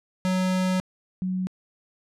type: tone pair in turn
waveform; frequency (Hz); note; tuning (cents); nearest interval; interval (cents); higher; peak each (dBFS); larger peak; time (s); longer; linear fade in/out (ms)
square / sine; 185.3 / 185.3; F#3 / F#3; +3 / +3; unison; 0; neither; -22 / -24; first; 0.25-0.8 / 1.22-1.47; first; 0
effects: low-pass 9000 Hz 12 dB/octave